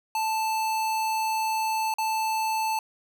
square tone with dropouts, 880 Hz, A5, in tune, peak -25 dBFS, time 0.15-2.79 s, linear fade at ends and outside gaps 2 ms, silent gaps 1.94-1.984 s, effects none

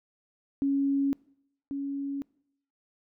sine tone pair in turn, 277.2 / 278.7 Hz, C#4 / C#4, 0 / +9 cents, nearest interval unison, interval 9 cents, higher second, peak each -23 / -30 dBFS, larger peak first, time 0.62-1.13 / 1.71-2.22 s, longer neither, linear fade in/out 0 ms, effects noise-tail reverb RT60 0.7 s tail -24 dB re dry

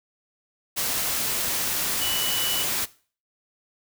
sine tone in noise, 2960 Hz, F#7, in tune, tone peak -27 dBFS, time 2-2.64 s, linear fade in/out 20 ms, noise white, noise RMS -26 dBFS, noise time 0.76-2.86 s, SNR -4 dB, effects noise-tail reverb RT60 0.4 s tail -19 dB re dry

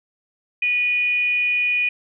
sine tone with frequency modulation, 2460 Hz, D#7, 20 cents flat, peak -17 dBFS, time 0.62-1.89 s, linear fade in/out 5 ms, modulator 514 Hz, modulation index 0.23, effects none

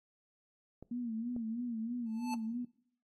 clicks, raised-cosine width 2 ms, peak -34 dBFS, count 2, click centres 0.826 / 1.364 s
sine tone with vibrato, 233.1 Hz, A#3, in tune, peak -35 dBFS, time 0.91-2.65 s, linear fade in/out 5 ms, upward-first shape sine, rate 3.1 Hz, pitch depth 95 cents each way
square tone with exponential growth, 876 Hz, A5, 8 cents flat, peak -35 dBFS, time 2.06-2.34 s, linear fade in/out 1 ms, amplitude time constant 60 ms
effects noise-tail reverb RT60 0.6 s tail -20 dB re dry + AAC 32 kbps

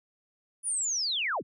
sine linear sweep, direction down, 9950 to 44.51 Hz, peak -27 dBFS, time 0.63-1.43 s, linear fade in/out 50 ms, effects none

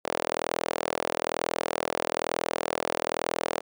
sawtooth tone with high-pass filter, 41.09 Hz, E1, 5 cents flat, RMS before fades -30 dBFS, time 0.04-3.61 s, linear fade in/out 20 ms, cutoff 530 Hz, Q 1.9, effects none

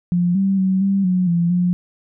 sine tone with pitch steps, 175.8 / 194.3 / 189 / 196.1 / 182.5 / 171.1 / 178 Hz, F3 / G3 / F#3 / G3 / F#3 / F3 / F3, +12 / -15 / +37 / +1 / -24 / -35 / +33 cents, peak -14 dBFS, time 0.12-1.73 s, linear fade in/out 0 ms, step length 230 ms, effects none

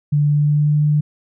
sine tone with pitch glide, 146.83 to 149.31 Hz, D3 to D3, 0 to +29 cents, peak -12 dBFS, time 0.12-1.01 s, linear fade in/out 10 ms, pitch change +29 cents, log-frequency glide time 0.28-0.8 s, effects none

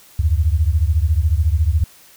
sine beating tone pair, 73.42 / 87.42 Hz, D2 / F2, 0 / +2 cents, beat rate 14 Hz, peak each -15 / -17 dBFS, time 0.19-1.84 s, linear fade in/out 5 ms, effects white hiss -47 dBFS RMS until 2.16 s

